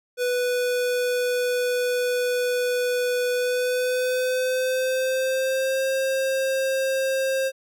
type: tone with pitch glide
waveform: square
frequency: 493.9 to 532.4 Hz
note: B4 to C5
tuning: 0 to +30 cents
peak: -22 dBFS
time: 0.17-7.52 s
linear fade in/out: 50 ms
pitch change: +130 cents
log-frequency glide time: 3.32-5.86 s
effects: none